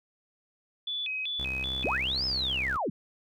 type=tone with vibrato; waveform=sine; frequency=2960 Hz; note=F#7; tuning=in tune; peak=-30 dBFS; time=0.87-1.97 s; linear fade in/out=5 ms; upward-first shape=square; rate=2.6 Hz; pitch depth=270 cents each way
type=tone; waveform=sawtooth; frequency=65.41 Hz; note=C2; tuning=in tune; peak=-33 dBFS; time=1.39-2.77 s; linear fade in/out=0 ms
type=linear two-way sweep; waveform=sine; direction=up then down; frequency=135.3 to 5274 to 135.3 Hz; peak=-27 dBFS; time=1.84-2.9 s; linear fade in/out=5 ms; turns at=2.25 s
effects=none